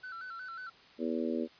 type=tone with vibrato; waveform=triangle; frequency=1427 Hz; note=F6; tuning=37 cents sharp; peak=-39 dBFS; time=0.03-0.7 s; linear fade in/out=10 ms; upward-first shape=square; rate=5.5 Hz; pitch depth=94 cents each way
type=harmonic tone; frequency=81.2 Hz; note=E2; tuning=26 cents flat; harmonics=3 / 4 / 5 / 6 / 7; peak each=-34 / -36 / -38 / -40 / -41 dBFS; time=0.98-1.48 s; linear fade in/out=50 ms
effects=white hiss -58 dBFS RMS until 1.59 s + resampled to 11025 Hz